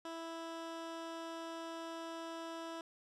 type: tone with low-pass filter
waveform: 15% pulse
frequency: 329.6 Hz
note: E4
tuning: in tune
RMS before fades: -45 dBFS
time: 0.05-2.81 s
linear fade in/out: 2 ms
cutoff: 7900 Hz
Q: 0.55
effects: none